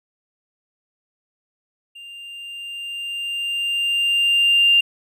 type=tone with level ramp; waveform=triangle; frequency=2794 Hz; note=F7; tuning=in tune; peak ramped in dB=-35 to -7 dBFS; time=1.95-4.81 s; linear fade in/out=10 ms; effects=tanh soft clip ceiling -9 dBFS